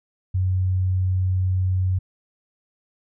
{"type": "tone", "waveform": "sine", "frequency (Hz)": 92.8, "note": "F#2", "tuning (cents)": 6, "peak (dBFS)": -18, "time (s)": [0.34, 1.99], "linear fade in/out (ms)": 10, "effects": []}